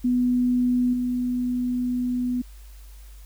sine tone with level steps, 247.6 Hz, B3, 5 cents sharp, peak -18 / -22 dBFS, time 0.04-2.42 s, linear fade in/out 10 ms, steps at 0.93 s, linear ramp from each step 5 ms, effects added 50 Hz sine -41 dBFS peak until 3.25 s + white hiss -55 dBFS RMS until 3.25 s

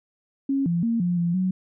sine tone with pitch steps, 273.7 / 170.8 / 230.7 / 176.2 / 171.7 / 185.7 Hz, C#4 / F3 / A#3 / F3 / F3 / F#3, -22 / -38 / -18 / +16 / -29 / +7 cents, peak -20 dBFS, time 0.49-1.51 s, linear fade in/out 5 ms, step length 170 ms, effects none

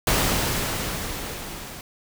pink noise with level ramp, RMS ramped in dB -20 to -38 dBFS, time 0.07-1.81 s, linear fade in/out 2 ms, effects none

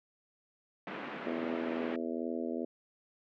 pink band-pass noise, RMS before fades -42 dBFS, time 0.87-1.96 s, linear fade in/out 2 ms, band 200 to 2600 Hz, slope 24 dB/octave
harmonic tone, 82.41 Hz, E2, in tune, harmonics 3 / 4 / 5 / 6 / 7 / 8, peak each -37 / -39 / -41 / -43 / -44 / -45 dBFS, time 1.26-2.65 s, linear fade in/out 5 ms
effects none

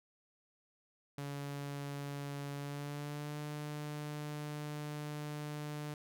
sawtooth tone with pitch glide, 142.2 to 148.93 Hz, C#3 to D3, +45 to +25 cents, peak -36 dBFS, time 1.18-5.94 s, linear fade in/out 2 ms, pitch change +80 cents, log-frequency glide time 2.57-3.4 s, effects none

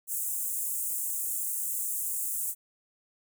pink high-pass noise, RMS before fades -32 dBFS, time 0.07-2.55 s, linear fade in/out 50 ms, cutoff 7500 Hz, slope 48 dB/octave, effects none

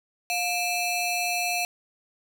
sawtooth ring-modulated tone, 1672 Hz, G#6, 11 cents sharp, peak -18 dBFS, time 0.3-1.65 s, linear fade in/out 0 ms, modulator 960 Hz, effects none

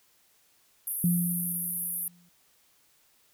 pink band-pass noise, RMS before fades -33 dBFS, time 0.87-2.08 s, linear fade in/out 2 ms, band 9900 to 14000 Hz, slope 96 dB/octave
sine tone with exponential decay, 174.61 Hz, F3, in tune, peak -20 dBFS, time 1.04-2.29 s, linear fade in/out 2 ms, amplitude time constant 270 ms
effects white hiss -65 dBFS RMS until 3.33 s

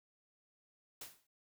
white noise with exponential decay, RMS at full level -44 dBFS, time 1.01-1.27 s, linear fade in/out 5 ms, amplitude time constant 55 ms, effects noise-tail reverb RT60 0.1 s tail -22 dB re dry

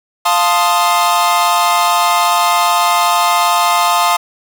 45% pulse chord, F dominant seventh, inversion none, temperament equal, 698.5 / 880 / 1046.5 / 1244.5 Hz, F5 / A5 / C6 / Eb6, 0 / 0 / 0 / 0 cents, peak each -16 dBFS, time 0.25-4.17 s, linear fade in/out 10 ms, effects none

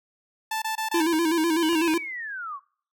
sawtooth tone bursts, 880 Hz, A5, in tune, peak -22 dBFS, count 4, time 0.51-1.022 s, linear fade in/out 5 ms, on 110 ms, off 24 ms
square tone with vibrato, 326.7 Hz, E4, 15 cents flat, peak -21 dBFS, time 0.94-1.98 s, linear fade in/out 5 ms, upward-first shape square, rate 8 Hz, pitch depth 67 cents each way
clicks, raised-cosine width 0.5 ms, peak -23 dBFS, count 4, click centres 1.14 / 1.731 / 1.878 / 1.937 s
sine linear sweep, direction down, 3136 to 1046.5 Hz, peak -31 dBFS, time 1.59-2.6 s, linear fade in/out 50 ms
effects noise-tail reverb RT60 0.5 s tail -24 dB re dry

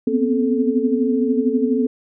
sine tone cluster, 240.4 / 251.8 / 264.6 / 435.8 Hz, B3 / B3 / C4 / A4, -46 / +34 / +20 / -17 cents, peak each -21 dBFS, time 0.07-1.87 s, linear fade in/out 5 ms, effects none

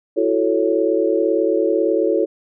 sine chord, F# minor seventh, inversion third, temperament equal with one note detuned, 331.9 / 370 / 440 / 554.4 Hz, E4 / F#4 / A4 / C#5, +12 / 0 / 0 / 0 cents, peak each -20 / -21 / -19 / -21 dBFS, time 0.16-2.26 s, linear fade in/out 20 ms, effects none

